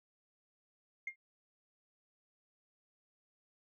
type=tone with exponential decay; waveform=sine; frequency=2122 Hz; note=C7; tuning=24 cents sharp; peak=-33 dBFS; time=1.07-1.16 s; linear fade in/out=5 ms; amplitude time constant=18 ms; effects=tanh soft clip ceiling -30 dBFS